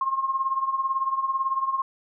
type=tone with tremolo; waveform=sine; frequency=1070 Hz; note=C6; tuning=38 cents sharp; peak=-19 dBFS; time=0.01-1.82 s; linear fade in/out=2 ms; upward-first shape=triangle; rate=18 Hz; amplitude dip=80%; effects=none